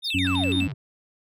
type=tone with vibrato; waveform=triangle; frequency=3107 Hz; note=G7; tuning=16 cents flat; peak=-25 dBFS; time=0.02-0.68 s; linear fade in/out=50 ms; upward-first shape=square; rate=6 Hz; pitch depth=280 cents each way
type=exponential sweep; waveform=triangle; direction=down; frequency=5460 to 120.4 Hz; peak=-28 dBFS; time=0.04-0.74 s; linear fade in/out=10 ms
type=harmonic tone; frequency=92.5 Hz; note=F#2; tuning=in tune; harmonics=1 / 2 / 3; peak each=-26 / -33 / -24 dBFS; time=0.14-0.68 s; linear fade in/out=10 ms
type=click train; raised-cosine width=0.3 ms; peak=-26 dBFS; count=49; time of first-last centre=0.25-0.716 s; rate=103 Hz
effects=none